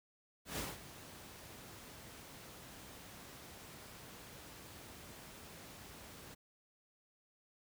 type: noise with ADSR envelope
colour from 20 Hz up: pink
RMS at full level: -39 dBFS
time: 0.45-6.35 s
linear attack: 130 ms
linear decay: 190 ms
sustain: -14 dB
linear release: 14 ms
effects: high-pass 60 Hz 12 dB/octave